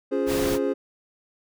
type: chord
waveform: triangle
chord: Db major seventh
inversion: none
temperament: equal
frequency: 277.2 / 349.2 / 415.3 / 523.3 Hz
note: Db4 / F4 / Ab4 / C5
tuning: 0 / 0 / 0 / 0 cents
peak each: -25 / -28 / -24 / -26 dBFS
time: 0.11-0.74 s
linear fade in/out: 20 ms
type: noise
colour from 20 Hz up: pink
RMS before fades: -30 dBFS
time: 0.26-0.59 s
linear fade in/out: 50 ms
effects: none